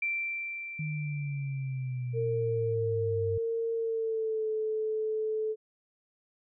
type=tone with exponential decay; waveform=sine; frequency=2349 Hz; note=D7; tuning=in tune; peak=-27 dBFS; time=0.02-2.74 s; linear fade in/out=5 ms; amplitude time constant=590 ms
type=exponential sweep; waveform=sine; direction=down; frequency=155.56 to 98 Hz; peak=-31 dBFS; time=0.79-3.38 s; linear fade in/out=5 ms
type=tone with pitch glide; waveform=sine; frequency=457.1 to 434.9 Hz; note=A#4 to A4; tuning=-34 to -20 cents; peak=-28 dBFS; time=2.13-5.56 s; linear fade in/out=50 ms; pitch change=-86 cents; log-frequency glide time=3.74-4.48 s
effects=none